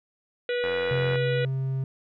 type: harmonic tone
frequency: 487.4 Hz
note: B4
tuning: 23 cents flat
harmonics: 1 / 3 / 4 / 5 / 6 / 7 / 8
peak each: -25 / -35 / -37 / -39 / -41 / -42 / -43 dBFS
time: 0.49-1.45 s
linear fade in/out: 2 ms
type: click train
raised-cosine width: 0.5 ms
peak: -19 dBFS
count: 47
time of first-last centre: 0.64-1.157 s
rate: 89 Hz
type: tone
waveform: triangle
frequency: 133.2 Hz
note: C3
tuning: 31 cents sharp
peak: -23 dBFS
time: 0.91-1.84 s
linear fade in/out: 2 ms
effects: none